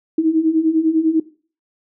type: beating tone pair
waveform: sine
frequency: 312.6 / 322.6 Hz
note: D#4 / E4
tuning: +8 / -37 cents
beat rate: 10 Hz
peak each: -19 / -14 dBFS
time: 0.18-1.2 s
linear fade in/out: 5 ms
effects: noise-tail reverb RT60 0.4 s tail -19 dB re dry